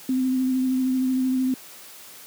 sine tone with vibrato, 258.5 Hz, C4, 21 cents flat, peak -19 dBFS, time 0.09-1.54 s, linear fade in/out 2 ms, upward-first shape triangle, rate 13 Hz, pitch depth 24 cents each way, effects white hiss -44 dBFS RMS until 2.26 s + high-pass 150 Hz 12 dB/octave

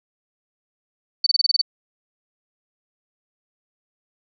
sine tone bursts, 4542 Hz, C#8, 41 cents sharp, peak -14 dBFS, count 8, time 1.24-1.615 s, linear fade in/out 5 ms, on 25 ms, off 25 ms, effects none

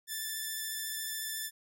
5% pulse tone with vibrato, 1760 Hz, A6, in tune, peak -25 dBFS, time 0.07-1.51 s, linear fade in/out 50 ms, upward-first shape sine, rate 14 Hz, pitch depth 16 cents each way, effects none

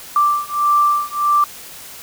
sine beating tone pair, 1174.7 / 1176.3 Hz, D6 / D6, 0 / +2 cents, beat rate 1.6 Hz, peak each -16 dBFS, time 0.16-1.44 s, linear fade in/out 2 ms, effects white hiss -36 dBFS RMS until 2.02 s

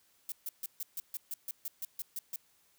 violet noise bursts, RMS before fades -38 dBFS, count 13, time 0.29-2.36 s, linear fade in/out 2 ms, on 30 ms, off 140 ms, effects white hiss -69 dBFS RMS until 2.78 s

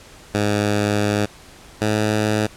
10% pulse tone pair in turn, 103.83 / 106.93 Hz, G#2 / A2, 0 / -49 cents, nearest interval minor second, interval 51 cents, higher second, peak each -9 dBFS, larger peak neither, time 0.34-1.26 / 1.81-2.47 s, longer first, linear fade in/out 10 ms, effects pink hiss -44 dBFS RMS until 2.56 s + low-pass 10000 Hz 12 dB/octave

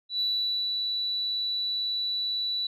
sine tone with ADSR envelope, 3951 Hz, B7, in tune, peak -23 dBFS, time 0.09-2.67 s, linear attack 110 ms, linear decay 490 ms, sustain -3 dB, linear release 5 ms, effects tanh soft clip ceiling -19 dBFS

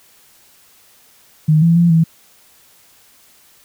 sine tone with pitch steps, 154.9 / 167.4 / 171.5 / 163.2 Hz, D#3 / E3 / F3 / E3, -7 / +27 / -31 / -17 cents, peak -8 dBFS, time 1.48-2.04 s, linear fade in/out 10 ms, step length 140 ms, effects white hiss -50 dBFS RMS until 3.64 s

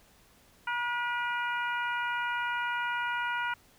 harmonic tone with a mistuned harmonic, 480 Hz, B4, 49 cents flat, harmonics 2 / 3 / 4 / 5 / 6, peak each -33 / -32 / -41 / -40 / -43 dBFS, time 0.67-3.54 s, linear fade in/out 5 ms, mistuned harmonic 4, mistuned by +32 cents, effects pink hiss -61 dBFS RMS until 3.78 s

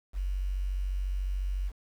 sine tone with quantisation, 47.06 Hz, F#1, 30 cents sharp, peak -28 dBFS, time 0.13-1.72 s, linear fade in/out 50 ms, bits 9, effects none

